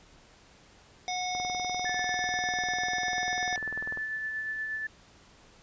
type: harmonic tone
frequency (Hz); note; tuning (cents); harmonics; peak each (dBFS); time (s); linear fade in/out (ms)
730; F#5; -24; 1 / 3 / 5 / 7 / 8; -32 / -37 / -39 / -40 / -41; 1.08-3.56; 0
type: click train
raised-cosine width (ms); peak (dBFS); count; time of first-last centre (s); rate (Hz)
1; -27; 54; 1.35-3.974; 20.2
type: tone with tremolo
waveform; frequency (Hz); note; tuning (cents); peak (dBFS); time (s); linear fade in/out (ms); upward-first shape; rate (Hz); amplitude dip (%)
sine; 1750; A6; -10; -30; 1.85-4.87; 5; sine; 8.4; 30
effects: pink hiss -57 dBFS RMS until 5.62 s + resampled to 16000 Hz